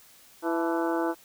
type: harmonic tone with a mistuned harmonic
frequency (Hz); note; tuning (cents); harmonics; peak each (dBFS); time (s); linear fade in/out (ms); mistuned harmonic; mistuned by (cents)
166.2; E3; +15; 2 / 3 / 4 / 5 / 6 / 7 / 8 / 9; -27 / -33 / -33 / -33 / -39 / -39 / -40 / -38; 0.42-1.15; 50; 5; +79
effects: white hiss -55 dBFS RMS until 1.24 s